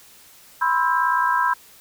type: chord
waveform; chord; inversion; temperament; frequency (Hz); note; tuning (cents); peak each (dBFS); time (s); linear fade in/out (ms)
sine; C major seventh; third; equal with one note detuned; 987.8 / 1046.5 / 1318.5 / 1599.1; B5 / C6 / E6 / G6; 0 / 0 / 0 / +34; -20 / -24 / -25 / -23; 0.61-1.54; 10
effects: white hiss -49 dBFS RMS until 1.8 s